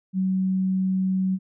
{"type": "tone", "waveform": "sine", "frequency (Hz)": 188.3, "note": "F#3", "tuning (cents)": 31, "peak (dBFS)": -20, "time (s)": [0.13, 1.39], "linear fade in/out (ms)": 50, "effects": []}